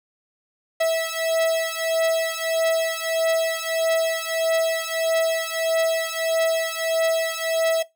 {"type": "beating tone pair", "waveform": "45% pulse", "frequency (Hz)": [652, 653.6], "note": ["E5", "E5"], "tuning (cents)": [-19, -15], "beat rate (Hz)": 1.6, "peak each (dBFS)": -23, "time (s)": [0.8, 7.83], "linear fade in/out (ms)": 10, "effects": ["noise-tail reverb RT60 0.2 s tail -20 dB re dry"]}